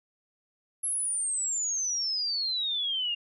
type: exponential sweep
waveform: sine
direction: down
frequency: 11175 to 2790 Hz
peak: -27 dBFS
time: 0.83-3.15 s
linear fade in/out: 10 ms
effects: none